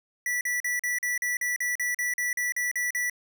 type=tone bursts; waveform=square; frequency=1959 Hz; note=B6; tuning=15 cents flat; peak=-26 dBFS; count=15; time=0.26-3.098 s; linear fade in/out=2 ms; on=150 ms; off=42 ms; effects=none